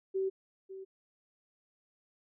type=tone with echo; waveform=sine; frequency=383.5 Hz; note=G4; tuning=38 cents flat; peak=-29 dBFS; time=0.14-0.3 s; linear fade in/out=20 ms; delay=550 ms; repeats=1; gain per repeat=-13 dB; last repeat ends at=0.85 s; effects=none